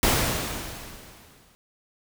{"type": "noise with exponential decay", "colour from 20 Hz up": "pink", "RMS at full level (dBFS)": -19, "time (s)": [0.03, 1.55], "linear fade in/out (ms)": 0, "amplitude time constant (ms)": 330, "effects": []}